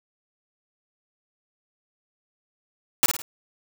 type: noise with echo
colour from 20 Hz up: white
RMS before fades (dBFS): -17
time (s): 3.03-3.06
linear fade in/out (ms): 0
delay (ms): 53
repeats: 3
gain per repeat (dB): -7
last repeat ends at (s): 3.219
effects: none